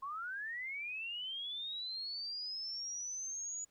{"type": "linear sweep", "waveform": "sine", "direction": "up", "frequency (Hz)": [1057, 6890], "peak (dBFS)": -39, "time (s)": [0.02, 3.65], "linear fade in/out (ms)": 10, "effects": ["pink hiss -75 dBFS RMS until 3.7 s"]}